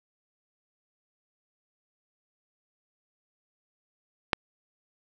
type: click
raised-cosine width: 0.3 ms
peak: -5 dBFS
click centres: 4.332 s
effects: none